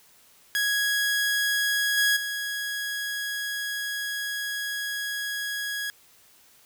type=tone with level steps; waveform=sawtooth; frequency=1661.2 Hz; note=G#6; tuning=in tune; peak=-19 / -16 / -25 dBFS; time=0.55-5.9 s; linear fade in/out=0 ms; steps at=1.97 / 2.16 s; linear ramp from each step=10 ms; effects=white hiss -57 dBFS RMS until 6.65 s